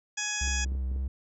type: harmonic tone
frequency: 837 Hz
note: G#5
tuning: 13 cents sharp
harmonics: 1 / 2 / 3 / 4 / 6 / 7 / 8 / 9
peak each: -44 / -35 / -37 / -39 / -40 / -38 / -35 / -42 dBFS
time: 0.17-0.65 s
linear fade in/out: 10 ms
type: tone with vibrato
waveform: triangle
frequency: 65.4 Hz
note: C2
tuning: in tune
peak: -26 dBFS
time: 0.41-1.08 s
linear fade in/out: 5 ms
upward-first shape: sine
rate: 3.8 Hz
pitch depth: 31 cents each way
type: clicks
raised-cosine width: 3 ms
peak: -32 dBFS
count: 6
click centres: 0.477 / 0.662 / 0.72 / 0.751 / 0.917 / 0.962 s
effects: none